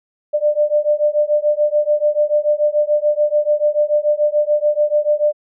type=beating tone pair; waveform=sine; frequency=593 / 599.9 Hz; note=D5 / D5; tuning=+17 / +37 cents; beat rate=6.9 Hz; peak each=-16 dBFS; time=0.33-5.33 s; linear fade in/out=20 ms; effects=none